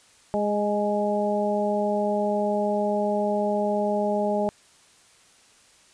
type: harmonic tone with a mistuned harmonic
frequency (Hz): 206.5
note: G#3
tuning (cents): -10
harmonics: 1 / 2 / 3 / 4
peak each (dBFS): -27 / -28 / -25 / -29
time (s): 0.34-4.49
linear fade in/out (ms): 0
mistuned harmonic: 4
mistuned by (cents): +17
effects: white hiss -56 dBFS RMS until 5.93 s + resampled to 22050 Hz